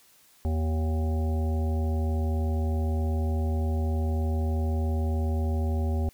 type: harmonic tone with a mistuned harmonic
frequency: 79.7 Hz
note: D#2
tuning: 42 cents sharp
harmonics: 1 / 3 / 5 / 7 / 9 / 10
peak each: -24 / -34 / -38 / -41 / -43 / -44 dBFS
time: 0.45-6.09 s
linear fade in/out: 0 ms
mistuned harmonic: 5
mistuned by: -55 cents
effects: white hiss -59 dBFS RMS until 6.13 s